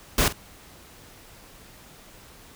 pink noise with echo, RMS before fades -20 dBFS, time 0.18-0.28 s, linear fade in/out 2 ms, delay 46 ms, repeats 1, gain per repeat -14 dB, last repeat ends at 0.326 s, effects pink hiss -49 dBFS RMS until 2.55 s

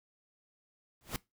pink noise with exponential growth, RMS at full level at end -32 dBFS, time 1.01-1.16 s, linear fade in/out 0 ms, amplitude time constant 31 ms, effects noise-tail reverb RT60 0.2 s tail -21 dB re dry

